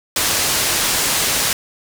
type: low-pass noise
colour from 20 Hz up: white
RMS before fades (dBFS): -18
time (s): 0.16-1.53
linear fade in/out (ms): 2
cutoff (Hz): 10000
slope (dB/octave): 12
effects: none